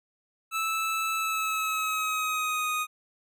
25% pulse tone with pitch glide, 1313 to 1242.9 Hz, E6 to D#6, -7 to -2 cents, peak -23 dBFS, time 0.51-2.87 s, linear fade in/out 50 ms, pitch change -95 cents, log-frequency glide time 1.16-2.7 s, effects none

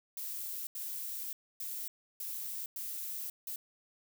violet noise bursts at uneven times, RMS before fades -40 dBFS, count 6, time 0.17-0.67 / 0.75-1.33 / 1.6-1.88 / 2.2-2.66 / 2.76-3.3 / 3.47-3.56 s, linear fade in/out 2 ms, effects none

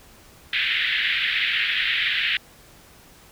pink band-pass noise, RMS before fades -23 dBFS, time 0.53-2.37 s, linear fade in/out 2 ms, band 1700 to 3600 Hz, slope 48 dB/octave, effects pink hiss -50 dBFS RMS until 3.31 s

